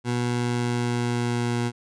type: tone with pitch glide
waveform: 20% pulse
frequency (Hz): 121.4 to 119.73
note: B2 to A#2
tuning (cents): -29 to +47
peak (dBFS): -18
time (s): 0.04-1.72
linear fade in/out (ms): 50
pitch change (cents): -24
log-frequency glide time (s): 0.28-1.59
effects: resampled to 22050 Hz